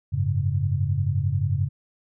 sine chord, F# suspended second, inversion none, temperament equal, 92.5 / 103.83 / 138.59 Hz, F#2 / G#2 / C#3, 0 / 0 / 0 cents, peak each -25 dBFS, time 0.12-1.69 s, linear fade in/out 20 ms, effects none

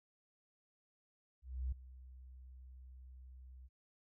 sine tone with ADSR envelope, 63.8 Hz, C2, 43 cents flat, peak -34 dBFS, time 1.42-3.69 s, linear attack 300 ms, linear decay 7 ms, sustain -18 dB, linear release 34 ms, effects none

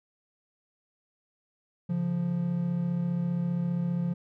triangle tone pair together, 139.55 / 174.61 Hz, C#3 / F3, +12 / 0 cents, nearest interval major third, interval 388 cents, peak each -31 / -25 dBFS, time 1.89-4.14 s, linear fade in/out 10 ms, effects none

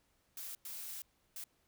blue noise bursts at uneven times, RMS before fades -45 dBFS, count 3, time 0.37-0.55 / 0.65-1.02 / 1.36-1.44 s, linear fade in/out 2 ms, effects pink hiss -75 dBFS RMS until 1.67 s

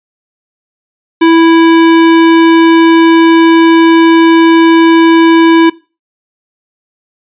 square tone, 329.6 Hz, E4, in tune, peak -3 dBFS, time 1.21-5.7 s, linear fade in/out 10 ms, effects noise-tail reverb RT60 0.3 s tail -20 dB re dry + resampled to 8000 Hz

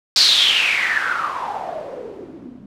blue noise with low-pass filter sweep, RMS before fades -20 dBFS, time 0.16-2.66 s, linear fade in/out 2 ms, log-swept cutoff 4700 to 210 Hz, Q 7.2, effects none

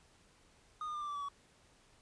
triangle tone with pitch steps, 1233 / 1215.3 / 1197.9 / 1180.7 / 1163.8 / 1147.1 / 1130.7 Hz, D#6 / D#6 / D6 / D6 / D6 / D6 / C#6, -16 / -41 / +34 / +9 / -16 / -41 / +34 cents, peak -36 dBFS, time 0.81-1.286 s, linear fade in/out 2 ms, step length 68 ms, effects pink hiss -66 dBFS RMS until 2.01 s + resampled to 22050 Hz

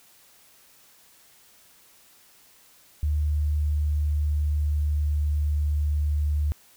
sine tone with pitch glide, 74.8 to 74.28 Hz, D2 to D2, +32 to +20 cents, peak -21 dBFS, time 3.03-6.52 s, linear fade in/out 0 ms, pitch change -12 cents, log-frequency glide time 3.25-5.34 s, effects white hiss -56 dBFS RMS until 6.76 s

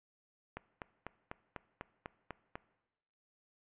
click train, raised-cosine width 0.5 ms, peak -26 dBFS, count 9, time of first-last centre 0.57-2.555 s, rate 4.03 Hz, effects noise-tail reverb RT60 1.0 s tail -19 dB re dry + resampled to 8000 Hz

